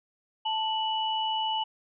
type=tone pair together; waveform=sine; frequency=880 / 2953 Hz; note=A5 / F#7; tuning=0 / -4 cents; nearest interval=octave + major sixth; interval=2096 cents; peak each=-28 / -30 dBFS; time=0.45-1.64 s; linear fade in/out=10 ms; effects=none